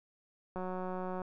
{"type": "click train", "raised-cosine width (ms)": 1, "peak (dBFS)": -26, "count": 122, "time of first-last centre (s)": [0.56, 1.218], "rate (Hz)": 184, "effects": []}